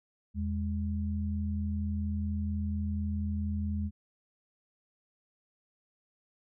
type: tone pair together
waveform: sine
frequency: 81.8 / 206.1 Hz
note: E2 / G#3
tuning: -13 / -13 cents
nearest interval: octave + major third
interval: 1600 cents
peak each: -31 / -34 dBFS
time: 0.34-3.91 s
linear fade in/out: 50 ms
effects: none